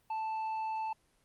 triangle tone with tanh clipping, 880 Hz, A5, in tune, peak -34 dBFS, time 0.1-0.93 s, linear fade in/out 5 ms, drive 9 dB, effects pink hiss -71 dBFS RMS until 1.24 s + Opus 32 kbps

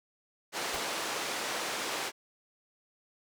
pink band-pass noise, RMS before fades -35 dBFS, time 0.52-2.12 s, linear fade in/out 50 ms, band 440 to 8100 Hz, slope 12 dB/octave
pink noise with exponential decay, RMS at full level -35 dBFS, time 0.74-0.85 s, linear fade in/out 0 ms, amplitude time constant 22 ms
effects none

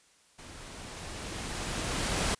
pink noise with level ramp, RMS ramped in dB -48 to -28 dBFS, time 0.38-2.35 s, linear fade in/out 10 ms, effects white hiss -63 dBFS RMS until 2.39 s + resampled to 22050 Hz

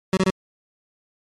25% pulse tone bursts, 188.5 Hz, F#3, 32 cents sharp, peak -12 dBFS, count 3, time 0.13-0.302 s, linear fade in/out 2 ms, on 40 ms, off 26 ms, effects low-pass 8000 Hz 12 dB/octave + MP3 64 kbps

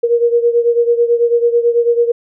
sine beating tone pair, 470 / 479.1 Hz, A#4 / A#4, +14 / +47 cents, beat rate 9.1 Hz, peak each -11 / -15 dBFS, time 0.03-2.12 s, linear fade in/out 10 ms, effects none

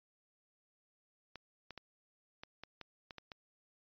clicks, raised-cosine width 0.2 ms, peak -29 dBFS, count 9, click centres 1.357 / 1.707 / 1.777 / 2.435 / 2.636 / 2.813 / 3.108 / 3.183 / 3.318 s, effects resampled to 11025 Hz

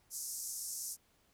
pink band-pass noise, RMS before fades -42 dBFS, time 0.1-0.97 s, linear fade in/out 50 ms, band 5500 to 13000 Hz, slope 48 dB/octave, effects pink hiss -71 dBFS RMS until 1.33 s

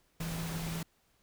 sine tone in noise, 164.81 Hz, E3, in tune, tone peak -36 dBFS, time 0.2-0.83 s, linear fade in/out 5 ms, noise pink, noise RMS -41 dBFS, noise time 0.2-0.83 s, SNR +2 dB, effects pink hiss -71 dBFS RMS until 1.22 s

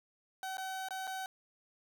30% pulse tone with dropouts, 760 Hz, F#5, 46 cents sharp, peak -35 dBFS, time 0.43-1.26 s, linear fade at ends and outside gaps 1 ms, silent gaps 0.571-0.581 / 0.886-0.907 / 1.071-1.075 s, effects none

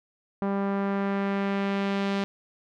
sawtooth tone with low-pass filter sweep, 197.9 Hz, G3, 17 cents sharp, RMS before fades -27 dBFS, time 0.42-2.24 s, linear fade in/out 0 ms, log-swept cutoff 1100 to 3900 Hz, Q 1.1, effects none

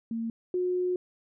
sine tone pair in turn, 228.1 / 362.1 Hz, A#3 / F#4, -37 / -37 cents, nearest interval minor sixth, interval 800 cents, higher second, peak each -29 / -25 dBFS, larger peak second, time 0.11-0.3 / 0.54-0.96 s, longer second, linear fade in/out 2 ms, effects none

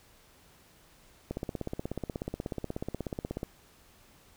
click train, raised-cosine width 2 ms, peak -20 dBFS, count 36, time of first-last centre 1.31-3.431 s, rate 16.5 Hz, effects pink hiss -60 dBFS RMS until 4.36 s

